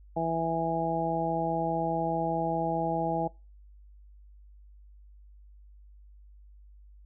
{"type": "harmonic tone", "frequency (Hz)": 164.81, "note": "E3", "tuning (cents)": 0, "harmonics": [1, 2, 3, 4, 5], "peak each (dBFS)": [-34, -34, -35, -31, -31], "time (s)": [0.16, 3.28], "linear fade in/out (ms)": 10, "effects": ["noise-tail reverb RT60 0.3 s tail -25 dB re dry", "added 50 Hz sine -50 dBFS peak until 7.05 s"]}